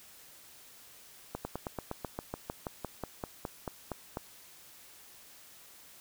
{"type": "slowing click train", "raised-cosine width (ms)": 1, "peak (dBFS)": -21, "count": 18, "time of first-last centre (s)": [1.35, 4.171], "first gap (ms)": 100, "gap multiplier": 1.06, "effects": ["white hiss -55 dBFS RMS until 6 s"]}